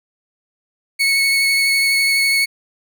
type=tone with vibrato; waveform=30% pulse; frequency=2205 Hz; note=C#7; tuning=10 cents flat; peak=-11 dBFS; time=0.99-2.46 s; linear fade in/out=20 ms; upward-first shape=triangle; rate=12 Hz; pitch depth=15 cents each way; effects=none